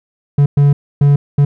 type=tone bursts at uneven times; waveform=triangle; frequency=142.9 Hz; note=D3; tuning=47 cents flat; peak=-4 dBFS; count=4; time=0.38-0.46 / 0.57-0.73 / 1.01-1.16 / 1.38-1.45 s; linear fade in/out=5 ms; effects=none